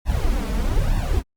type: noise with flanger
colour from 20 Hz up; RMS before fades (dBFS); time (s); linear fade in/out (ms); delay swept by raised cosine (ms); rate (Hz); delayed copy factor
brown; -20; 0.05-1.23; 50; 1.1 to 4.6; 1.1; +0.95
effects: Opus 48 kbps